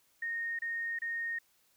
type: tone bursts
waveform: sine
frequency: 1851 Hz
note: A#6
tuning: 13 cents flat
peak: -33 dBFS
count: 3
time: 0.22-1.388 s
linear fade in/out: 5 ms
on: 370 ms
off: 29 ms
effects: white hiss -70 dBFS RMS until 1.76 s